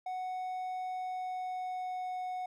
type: tone with pitch glide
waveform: triangle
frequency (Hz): 740 to 735.3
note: F#5 to F#5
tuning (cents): 0 to -11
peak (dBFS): -33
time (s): 0.06-2.46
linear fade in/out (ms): 5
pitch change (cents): -11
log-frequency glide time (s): 0.92-2.23
effects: none